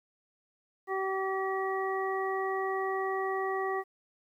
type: harmonic tone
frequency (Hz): 383.4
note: G4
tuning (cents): -38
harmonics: 1 / 2 / 3 / 5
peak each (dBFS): -32 / -35 / -36 / -38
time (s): 0.87-3.84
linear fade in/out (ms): 50
effects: 11-bit